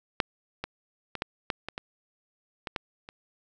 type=clicks; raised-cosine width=0.3 ms; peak=-6 / -16 / -18 / -12 / -11 / -18 / -18 / -17 / -13 / -26 dBFS; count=10; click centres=0.202 / 0.64 / 1.153 / 1.221 / 1.502 / 1.686 / 1.779 / 2.672 / 2.762 / 3.089 s; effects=none